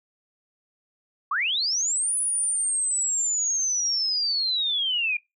sine linear two-way sweep, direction up then down, 1036 to 9956 to 2381 Hz, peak -22 dBFS, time 1.31-5.17 s, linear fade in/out 5 ms, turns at 2.16 s, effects noise-tail reverb RT60 0.2 s tail -22 dB re dry

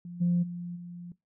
sine tone with level steps, 174.61 Hz, F3, in tune, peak -38 / -21 / -34 / -39 dBFS, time 0.05-1.12 s, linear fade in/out 2 ms, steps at 0.2 / 0.42 / 0.75 s, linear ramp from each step 20 ms, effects noise-tail reverb RT60 0.2 s tail -20 dB re dry + tanh soft clip ceiling -18 dBFS

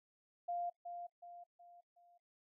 sine tone with echo, 698.5 Hz, F5, in tune, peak -37 dBFS, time 0.48-0.7 s, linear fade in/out 10 ms, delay 370 ms, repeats 4, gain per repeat -7 dB, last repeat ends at 2.18 s, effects noise-tail reverb RT60 0.1 s tail -19 dB re dry

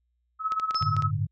sine tone with tremolo, 1289 Hz, E6, 39 cents flat, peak -22 dBFS, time 0.39-1.11 s, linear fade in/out 50 ms, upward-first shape sine, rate 17 Hz, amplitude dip 75%
clicks, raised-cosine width 0.2 ms, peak -20 dBFS, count 7, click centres 0.521 / 0.598 / 0.709 / 0.746 / 0.825 / 0.966 / 1.023 s
sine tone with exponential decay, 5240 Hz, E8, 11 cents flat, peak -25 dBFS, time 0.75-1.04 s, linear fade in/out 5 ms, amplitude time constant 61 ms
sine chord, G suspended second, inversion none, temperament equal, 98 / 110 / 146.83 Hz, G2 / A2 / D3, 0 / 0 / 0 cents, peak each -29 dBFS, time 0.81-1.27 s, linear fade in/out 10 ms
effects added 60 Hz sine -70 dBFS peak until 1.31 s

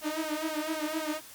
sawtooth tone with flanger, 311.1 Hz, D#4, in tune, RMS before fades -33 dBFS, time 0.01-1.21 s, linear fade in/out 50 ms, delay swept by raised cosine 1.3 to 5 ms, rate 3.9 Hz, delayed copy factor +0.95, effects white hiss -49 dBFS RMS until 1.34 s + Opus 48 kbps

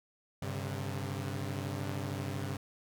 sawtooth chord, G suspended fourth, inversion none, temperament equal with one note detuned, 98 / 133.95 / 146.83 Hz, G2 / C3 / D3, 0 / +41 / 0 cents, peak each -34 / -35 / -39 dBFS, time 0.42-2.57 s, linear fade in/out 5 ms, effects none

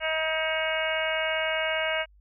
harmonic tone, 317.5 Hz, D#4, 35 cents sharp, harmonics 2 / 3 / 4 / 5 / 6 / 7 / 8 / 9, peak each -29 / -37 / -38 / -32 / -38 / -31 / -39 / -33 dBFS, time 0-2.06 s, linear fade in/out 50 ms, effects added 50 Hz sine -54 dBFS peak until 2.2 s

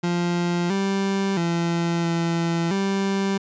30% pulse tone with pitch steps, 174 / 195.6 / 169.6 / 168.1 / 195.7 Hz, F3 / G3 / E3 / E3 / G3, -6 / -4 / +50 / +34 / -3 cents, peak -18 dBFS, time 0.03-3.38 s, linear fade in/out 10 ms, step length 670 ms, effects resampled to 16000 Hz

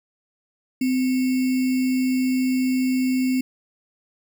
sine tone with sample-and-hold, 257.3 Hz, C4, 29 cents flat, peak -18 dBFS, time 0.81-3.41 s, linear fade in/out 5 ms, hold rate 2450 Hz, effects none

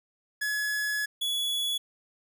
45% pulse tone pair in turn, 1696 / 3392 Hz, G#6 / G#7, +36 / +36 cents, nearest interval octave, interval 1200 cents, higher second, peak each -27 dBFS, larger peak neither, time 0.41-1.06 / 1.21-1.78 s, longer first, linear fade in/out 10 ms, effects none

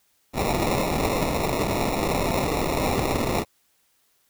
white noise with sample-and-hold, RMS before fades -24 dBFS, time 0.33-3.45 s, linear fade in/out 50 ms, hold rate 1575 Hz, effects white hiss -66 dBFS RMS until 4.29 s

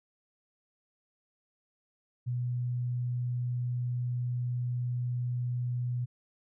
sine tone, 122.9 Hz, B2, 8 cents flat, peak -29 dBFS, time 2.26-6.06 s, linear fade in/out 20 ms, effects none

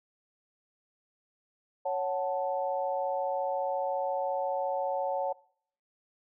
sine chord, F# minor, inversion second, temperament equal, 554.4 / 740 / 880 Hz, C#5 / F#5 / A5, 0 / 0 / 0 cents, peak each -31 / -33 / -34 dBFS, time 1.85-5.33 s, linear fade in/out 10 ms, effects noise-tail reverb RT60 0.6 s tail -22 dB re dry

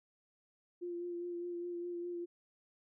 sine tone with vibrato, 348.6 Hz, F4, 3 cents flat, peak -38 dBFS, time 0.81-2.26 s, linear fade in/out 20 ms, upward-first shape sine, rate 4.9 Hz, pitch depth 20 cents each way, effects none

